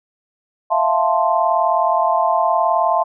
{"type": "chord", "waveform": "sine", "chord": "F major seventh", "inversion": "third", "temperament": "equal", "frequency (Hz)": [659.3, 698.5, 880, 1046.5], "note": ["E5", "F5", "A5", "C6"], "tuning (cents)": [0, 0, 0, 0], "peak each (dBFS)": -19, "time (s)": [0.7, 3.04], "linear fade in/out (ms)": 20, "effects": []}